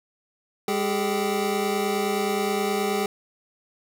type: tone cluster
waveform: square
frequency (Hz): 203 / 394.6 / 424.1 / 773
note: G#3 / G4 / G#4 / G5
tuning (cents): -39 / +11 / +36 / -24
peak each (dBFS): -30 / -29 / -28 / -30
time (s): 0.68-3.06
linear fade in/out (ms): 2
effects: none